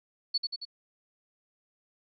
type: tone with echo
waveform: sine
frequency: 4435 Hz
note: C#8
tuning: in tune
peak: -24 dBFS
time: 0.34-0.38 s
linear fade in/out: 10 ms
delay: 91 ms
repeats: 3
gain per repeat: -4 dB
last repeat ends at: 0.653 s
effects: none